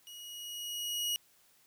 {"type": "tone with level ramp", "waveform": "sawtooth", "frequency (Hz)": 2900, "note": "F#7", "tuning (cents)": -35, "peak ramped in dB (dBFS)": [-44, -27], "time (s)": [0.07, 1.16], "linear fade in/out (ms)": 0, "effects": ["white hiss -66 dBFS RMS until 1.66 s"]}